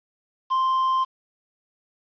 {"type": "tone with quantisation", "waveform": "triangle", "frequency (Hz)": 1046.5, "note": "C6", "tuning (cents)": 0, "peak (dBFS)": -17, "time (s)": [0.5, 1.05], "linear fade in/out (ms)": 20, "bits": 7, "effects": ["resampled to 11025 Hz"]}